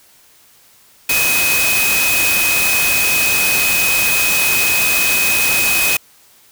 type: tone in noise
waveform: sine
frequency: 2520 Hz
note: D#7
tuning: 21 cents sharp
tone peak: -15 dBFS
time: 1.09-5.97 s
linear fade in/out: 5 ms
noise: white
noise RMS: -17 dBFS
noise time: 1.09-5.97 s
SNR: -1 dB
effects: white hiss -49 dBFS RMS until 6.51 s